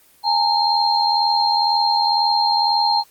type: tone cluster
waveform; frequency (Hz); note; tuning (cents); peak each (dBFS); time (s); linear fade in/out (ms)
sine; 828 / 910 / 4195; G#5 / A#5 / C8; -5 / -42 / +4; -19; 0.23-3.04; 50
effects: white hiss -53 dBFS RMS until 3.1 s + Opus 24 kbps